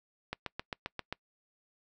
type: click train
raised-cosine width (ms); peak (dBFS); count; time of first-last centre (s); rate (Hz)
0.3; -19; 7; 0.33-1.126; 7.54
effects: noise-tail reverb RT60 0.1 s tail -25 dB re dry